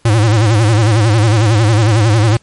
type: tone with vibrato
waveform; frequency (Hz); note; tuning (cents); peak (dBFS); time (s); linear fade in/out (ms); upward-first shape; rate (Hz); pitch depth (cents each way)
square; 109.6; A2; -6; -8; 0.05-2.37; 5; sine; 11; 130
effects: pink hiss -52 dBFS RMS until 2.42 s + MP3 48 kbps